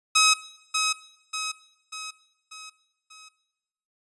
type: tone with echo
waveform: 10% pulse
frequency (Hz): 1274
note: D#6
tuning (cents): +41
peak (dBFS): -8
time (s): 0.15-0.34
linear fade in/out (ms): 10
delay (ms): 590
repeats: 5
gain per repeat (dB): -6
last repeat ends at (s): 3.29
effects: noise-tail reverb RT60 1.0 s tail -19 dB re dry + resampled to 24000 Hz